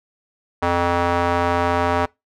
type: tone with band-pass filter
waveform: square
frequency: 86.9 Hz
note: F2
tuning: 8 cents flat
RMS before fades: -19 dBFS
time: 0.62-2.06 s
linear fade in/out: 10 ms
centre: 930 Hz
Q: 1.3
effects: noise-tail reverb RT60 0.2 s tail -23 dB re dry